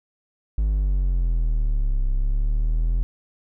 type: exponential two-way sweep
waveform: triangle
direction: down then up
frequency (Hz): 53 to 32.7 to 43.36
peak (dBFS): -16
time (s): 0.58-3.03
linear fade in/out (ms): 0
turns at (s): 2.08
effects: none